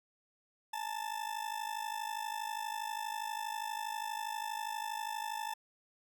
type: ring-modulated tone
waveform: 40% pulse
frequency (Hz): 880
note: A5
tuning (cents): 0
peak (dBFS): -33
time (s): 0.73-5.54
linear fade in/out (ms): 5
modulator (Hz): 26.2
effects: none